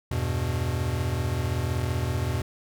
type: chord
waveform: square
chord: E minor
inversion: none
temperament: equal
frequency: 82.41 / 98 / 123.47 Hz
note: E2 / G2 / B2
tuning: 0 / 0 / 0 cents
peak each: -30 / -32 / -29 dBFS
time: 0.11-2.42 s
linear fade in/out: 5 ms
effects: none